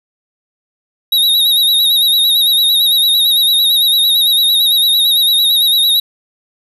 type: tone with vibrato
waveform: square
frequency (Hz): 3800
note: A#7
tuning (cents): +33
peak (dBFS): -9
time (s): 1.12-6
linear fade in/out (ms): 5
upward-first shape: sine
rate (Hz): 8.9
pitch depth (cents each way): 62
effects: none